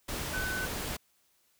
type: tone in noise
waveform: sine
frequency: 1509 Hz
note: F#6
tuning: 34 cents sharp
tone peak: -33 dBFS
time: 0.33-0.66 s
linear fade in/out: 10 ms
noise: pink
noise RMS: -36 dBFS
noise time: 0.08-0.97 s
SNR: 0 dB
effects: white hiss -70 dBFS RMS until 1.59 s